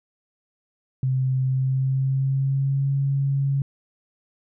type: tone with pitch glide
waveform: sine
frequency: 130.6 to 138.13 Hz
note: C3 to C#3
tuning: -3 to -6 cents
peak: -19 dBFS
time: 1.03-3.62 s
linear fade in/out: 2 ms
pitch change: +97 cents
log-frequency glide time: 1.43-2.91 s
effects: none